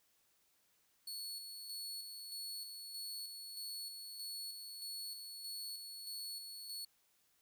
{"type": "tone with tremolo", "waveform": "sawtooth", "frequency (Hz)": 4402, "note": "C#8", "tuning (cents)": -13, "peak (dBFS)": -40, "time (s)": [1.07, 6.85], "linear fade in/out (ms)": 5, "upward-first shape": "square", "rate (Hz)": 1.6, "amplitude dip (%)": 40, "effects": ["white hiss -75 dBFS RMS until 7.41 s"]}